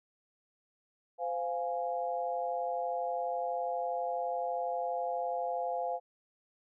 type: chord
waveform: sine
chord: F minor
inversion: second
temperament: equal with one note detuned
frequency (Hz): 515.5 / 698.5 / 830.6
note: C5 / F5 / Ab5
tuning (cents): -26 / 0 / 0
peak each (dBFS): -36 / -34 / -38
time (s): 1.18-6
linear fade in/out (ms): 50
effects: none